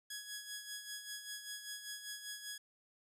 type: tone with tremolo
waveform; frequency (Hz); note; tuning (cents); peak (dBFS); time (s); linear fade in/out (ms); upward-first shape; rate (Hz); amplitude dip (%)
10% pulse; 1672; G#6; +11; -33; 0.1-2.58; 5; sine; 5.1; 60
effects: none